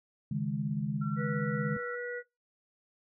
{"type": "chord", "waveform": "sine", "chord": "C# suspended second", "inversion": "none", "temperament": "equal", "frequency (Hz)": [138.59, 155.56, 207.7], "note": ["C#3", "D#3", "G#3"], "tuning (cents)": [0, 0, 0], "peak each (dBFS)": -34, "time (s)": [0.31, 1.77], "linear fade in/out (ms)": 5}
{"type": "tone", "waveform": "sine", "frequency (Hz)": 1358, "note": "F6", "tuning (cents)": -49, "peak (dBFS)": -40, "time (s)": [1.01, 1.96], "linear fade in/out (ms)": 10}
{"type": "harmonic tone", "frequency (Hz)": 485.7, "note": "B4", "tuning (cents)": -29, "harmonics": [1, 3, 4], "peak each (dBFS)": [-37, -42, -43], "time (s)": [1.16, 2.23], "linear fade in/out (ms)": 50}
{"effects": ["noise-tail reverb RT60 0.2 s tail -17 dB re dry"]}